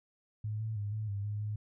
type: tone with pitch steps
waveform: sine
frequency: 106.9 / 110.4 / 102.7 / 108.1 / 100.4 / 104.2 / 105.6 Hz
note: A2 / A2 / G#2 / A2 / G2 / G#2 / G#2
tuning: -49 / +6 / -19 / -30 / +42 / +6 / +29 cents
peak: -33 dBFS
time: 0.44-1.56 s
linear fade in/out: 5 ms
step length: 160 ms
effects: none